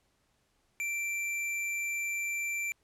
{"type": "tone", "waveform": "square", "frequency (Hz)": 2349, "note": "D7", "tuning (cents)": 0, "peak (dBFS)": -32, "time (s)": [0.8, 2.72], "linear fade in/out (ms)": 0, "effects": ["pink hiss -73 dBFS RMS until 2.83 s", "low-pass 11000 Hz 12 dB/octave"]}